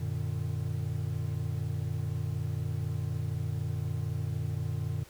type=chord; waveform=triangle; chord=Gb augmented; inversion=none; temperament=equal with one note detuned; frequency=92.5 / 116.54 / 150 Hz; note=Gb2 / Bb2 / D3; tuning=0 / 0 / +37 cents; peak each=-33 / -32 / -33 dBFS; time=0-5.04 s; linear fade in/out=10 ms; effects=pink hiss -55 dBFS RMS until 5.09 s